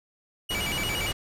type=tone with vibrato; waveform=45% pulse; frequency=2586 Hz; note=E7; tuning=34 cents flat; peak=-29 dBFS; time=0.49-1.12 s; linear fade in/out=10 ms; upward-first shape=square; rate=8.7 Hz; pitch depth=200 cents each way
type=low-pass noise; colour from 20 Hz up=pink; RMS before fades=-32 dBFS; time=0.5-1.13 s; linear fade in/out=10 ms; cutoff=6200 Hz; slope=12 dB/octave
effects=none